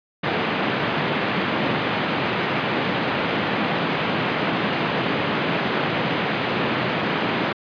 pink band-pass noise, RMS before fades -23 dBFS, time 0.23-7.53 s, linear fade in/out 10 ms, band 140 to 3200 Hz, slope 24 dB/octave, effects resampled to 11025 Hz

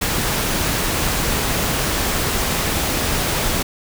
pink noise, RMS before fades -20 dBFS, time 0.01-3.63 s, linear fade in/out 10 ms, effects none

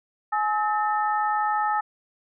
sine tone cluster, 845 / 1285 / 1797 Hz, G#5 / E6 / A6, +30 / -45 / +36 cents, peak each -23 / -26 / -32 dBFS, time 0.32-1.81 s, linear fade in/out 10 ms, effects none

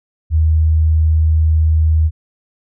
sine tone, 79 Hz, D#2, 27 cents sharp, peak -9 dBFS, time 0.3-2.11 s, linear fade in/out 50 ms, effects none

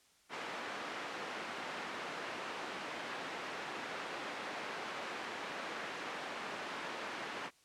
white band-pass noise, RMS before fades -43 dBFS, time 0.29-7.51 s, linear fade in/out 50 ms, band 250 to 1900 Hz, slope 12 dB/octave, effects white hiss -68 dBFS RMS until 7.64 s + low-pass 9000 Hz 12 dB/octave

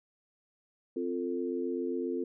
sine chord, F major, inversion second, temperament equal with one note detuned, 261.6 / 349.2 / 445.6 Hz, C4 / F4 / A4, 0 / 0 / +22 cents, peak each -35 / -34 / -36 dBFS, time 0.96-2.24 s, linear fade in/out 5 ms, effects none

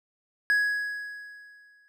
triangle tone with exponential decay, 1669 Hz, G#6, 8 cents sharp, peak -17 dBFS, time 0.5-1.88 s, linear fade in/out 0 ms, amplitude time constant 300 ms, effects none

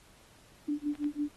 sine tone with tremolo, 293.7 Hz, D4, in tune, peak -27 dBFS, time 0.68-1.29 s, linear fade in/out 10 ms, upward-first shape sine, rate 6 Hz, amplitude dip 100%
clicks, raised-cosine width 0.3 ms, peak -34 dBFS, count 2, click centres 0.953 / 1.043 s
effects pink hiss -60 dBFS RMS until 1.36 s + AAC 32 kbps

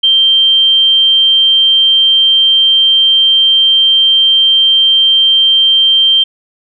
sine tone, 3150 Hz, G7, 8 cents sharp, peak -5 dBFS, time 0.03-6.24 s, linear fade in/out 10 ms, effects none

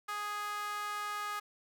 sawtooth tone with high-pass filter, 415.3 Hz, G#4, in tune, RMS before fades -38 dBFS, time 0.08-1.4 s, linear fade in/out 10 ms, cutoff 1200 Hz, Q 3.4, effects none

